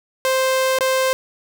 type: tone with dropouts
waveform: sawtooth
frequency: 523.3 Hz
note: C5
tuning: in tune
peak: -12 dBFS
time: 0.25-1.13 s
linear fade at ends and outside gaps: 0 ms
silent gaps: 0.787-0.808 s
effects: none